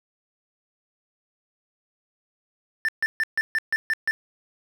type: tone bursts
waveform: triangle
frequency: 1777 Hz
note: A6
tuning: 17 cents sharp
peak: -18 dBFS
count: 8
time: 2.85-4.11 s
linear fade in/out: 0 ms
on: 35 ms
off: 140 ms
effects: none